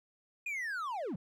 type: linear sweep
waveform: triangle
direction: down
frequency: 2489 to 140.1 Hz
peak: -33 dBFS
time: 0.46-1.16 s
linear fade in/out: 5 ms
effects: none